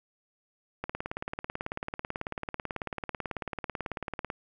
click train, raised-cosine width 0.5 ms, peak -18 dBFS, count 64, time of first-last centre 0.84-4.302 s, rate 18.2 Hz, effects none

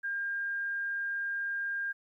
sine tone, 1606 Hz, G6, 41 cents sharp, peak -31 dBFS, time 0.03-1.93 s, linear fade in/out 20 ms, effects 12-bit

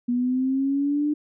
sine linear sweep, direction up, 240.7 to 300.1 Hz, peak -20 dBFS, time 0.08-1.14 s, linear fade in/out 10 ms, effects none

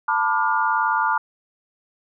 sine chord, B half-diminished seventh, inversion third, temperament just, 889 / 987.8 / 1185.3 / 1422.4 Hz, A5 / B5 / D6 / F6, +18 / 0 / +16 / +31 cents, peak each -22 / -24 / -24 / -23 dBFS, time 0.08-1.18 s, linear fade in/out 5 ms, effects none

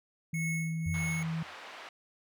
sine tone, 162.4 Hz, E3, 26 cents flat, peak -31 dBFS, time 0.33-1.43 s, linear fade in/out 5 ms
square tone with tremolo, 2192 Hz, C#7, 20 cents flat, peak -34 dBFS, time 0.34-1.23 s, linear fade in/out 2 ms, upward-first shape sine, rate 1.7 Hz, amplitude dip 85%
sine tone with exponential decay, 88 Hz, F2, 14 cents sharp, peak -30 dBFS, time 0.86-1.55 s, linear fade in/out 5 ms, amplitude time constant 150 ms
pink band-pass noise, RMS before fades -47 dBFS, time 0.94-1.89 s, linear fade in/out 2 ms, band 800 to 2800 Hz, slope 12 dB/octave
effects none

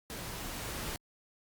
pink noise with level ramp, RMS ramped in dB -42 to -38 dBFS, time 0.1-0.96 s, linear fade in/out 0 ms, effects Opus 48 kbps

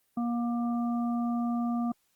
harmonic tone, 237.2 Hz, A#3, 30 cents sharp, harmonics 1 / 3 / 5, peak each -27 / -37 / -41 dBFS, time 0.17-1.92 s, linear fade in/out 5 ms, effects white hiss -72 dBFS RMS until 2.15 s + Opus 24 kbps

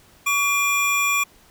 square tone pair together, 1132.6 / 2400 Hz, C#6 / D7, +37 / +37 cents, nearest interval octave + minor second, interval 1300 cents, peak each -24 / -20 dBFS, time 0.26-1.24 s, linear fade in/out 10 ms, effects pink hiss -53 dBFS RMS until 1.5 s

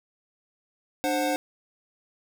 square tone cluster, 297.4 / 527 / 736 Hz, D4 / C5 / F#5, +22 / +12 / -9 cents, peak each -29 dBFS, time 1.04-1.36 s, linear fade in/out 0 ms, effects none

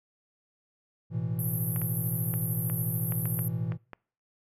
triangle chord, A suspended second, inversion none, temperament equal, 110 / 123.47 / 164.81 Hz, A2 / B2 / E3, 0 / 0 / 0 cents, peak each -31 dBFS, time 1.1-3.78 s, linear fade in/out 50 ms
white band-pass noise, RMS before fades -36 dBFS, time 1.39-3.48 s, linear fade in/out 0 ms, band 11000 to 13000 Hz, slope 96 dB/octave
clicks, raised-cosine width 0.5 ms, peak -25 dBFS, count 9, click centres 1.762 / 1.817 / 2.339 / 2.699 / 3.122 / 3.256 / 3.391 / 3.721 / 3.933 s
effects noise-tail reverb RT60 0.5 s tail -26 dB re dry

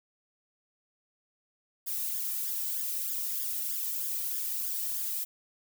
violet noise with flanger, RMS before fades -33 dBFS, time 1.86-5.25 s, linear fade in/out 20 ms, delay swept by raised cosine 0.58 to 1.68 ms, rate 3.2 Hz, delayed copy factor +0.75, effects none

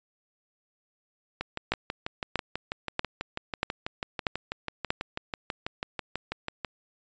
two click trains, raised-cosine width 0.3 ms, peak -15 / -9 dBFS, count 33 / 6, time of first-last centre 1.41-6.647 / 1.72-4.905 s, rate 6.11 / 1.57 Hz, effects resampled to 16000 Hz

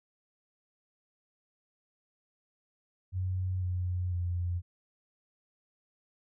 sine tone with pitch steps, 92.5 / 90.23 / 88.02 Hz, F#2 / F#2 / F2, 0 / -43 / +14 cents, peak -29 dBFS, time 3.12-4.62 s, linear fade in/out 50 ms, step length 500 ms, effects none

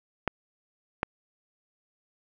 clicks, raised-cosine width 0.5 ms, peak -10 dBFS, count 2, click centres 0.277 / 1.031 s, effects none

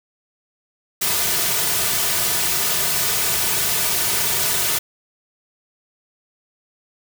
white noise with comb filter, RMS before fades -20 dBFS, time 1.01-4.79 s, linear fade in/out 10 ms, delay 3.7 ms, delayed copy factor -0.75, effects none

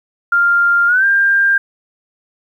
sine tone with pitch glide, 1396.9 to 1595.4 Hz, F6 to G6, 0 to +30 cents, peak -9 dBFS, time 0.32-1.58 s, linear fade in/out 5 ms, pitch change +230 cents, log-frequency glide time 0.87-1.05 s, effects 8-bit

